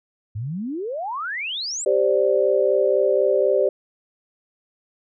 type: exponential sweep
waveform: sine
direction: up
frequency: 98 to 8160 Hz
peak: -25 dBFS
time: 0.35-1.85 s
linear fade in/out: 10 ms
type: chord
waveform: sine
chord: G suspended fourth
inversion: none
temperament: equal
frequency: 392 / 523.3 / 587.3 Hz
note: G4 / C5 / D5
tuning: 0 / 0 / 0 cents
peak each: -20 dBFS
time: 1.86-3.69 s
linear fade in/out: 5 ms
effects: none